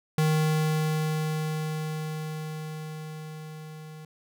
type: tone with level ramp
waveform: square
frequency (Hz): 155.56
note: D#3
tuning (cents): 0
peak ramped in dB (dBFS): -21 to -42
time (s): 0.18-4.05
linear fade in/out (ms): 2
effects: none